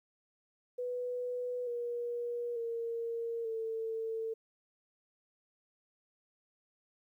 sine tone with pitch steps, 493.9 / 478.2 / 463 / 448.2 Hz, B4 / A#4 / A#4 / A4, 0 / +44 / -12 / +32 cents, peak -34 dBFS, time 0.78-4.34 s, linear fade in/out 10 ms, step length 890 ms, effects 12-bit

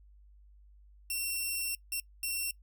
5% pulse tone bursts at uneven times, 2716 Hz, F7, 49 cents flat, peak -23 dBFS, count 3, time 1.1-1.75 / 1.92-2 / 2.23-2.51 s, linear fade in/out 2 ms, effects noise-tail reverb RT60 0.1 s tail -21 dB re dry + added 50 Hz sine -55 dBFS peak until 2.62 s

